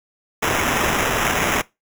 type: noise with sample-and-hold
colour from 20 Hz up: white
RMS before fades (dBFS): -20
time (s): 0.42-1.62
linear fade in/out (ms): 10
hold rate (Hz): 4410
effects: noise-tail reverb RT60 0.2 s tail -20 dB re dry